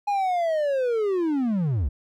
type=linear sweep; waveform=triangle; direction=down; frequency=830.6 to 56.8 Hz; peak=-19 dBFS; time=0.07-1.89 s; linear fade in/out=10 ms; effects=none